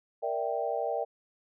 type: chord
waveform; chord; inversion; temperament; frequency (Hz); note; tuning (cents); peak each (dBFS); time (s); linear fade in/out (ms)
sine; E half-diminished seventh; second; equal; 466.2 / 587.3 / 659.3 / 784; Bb4 / D5 / E5 / G5; 0 / 0 / 0 / 0; -34; 0.22-1.05; 20
effects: none